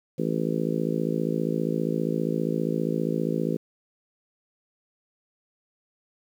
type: harmonic tone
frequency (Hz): 55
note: A1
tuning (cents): 0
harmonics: 3 / 4 / 5 / 6 / 7 / 8 / 9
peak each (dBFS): -29 / -30 / -31 / -32 / -32 / -33 / -34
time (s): 0.18-3.57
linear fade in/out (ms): 10
effects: 9-bit